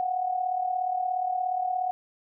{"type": "tone with amplitude modulation", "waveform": "sine", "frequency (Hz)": 735, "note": "F#5", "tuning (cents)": -12, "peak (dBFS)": -22, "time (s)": [0, 1.91], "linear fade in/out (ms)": 0, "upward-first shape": "sine", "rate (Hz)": 37, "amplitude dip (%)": 65, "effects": []}